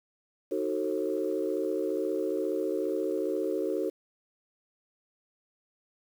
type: chord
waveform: sine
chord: D# diminished seventh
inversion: none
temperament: just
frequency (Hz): 311.1 / 373.4 / 448 / 537.6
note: D#4 / F#4 / A4 / C5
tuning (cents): 0 / +16 / +31 / +47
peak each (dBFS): -33 / -31 / -32 / -34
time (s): 0.51-3.9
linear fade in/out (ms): 10
effects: tanh soft clip ceiling -18 dBFS + 9-bit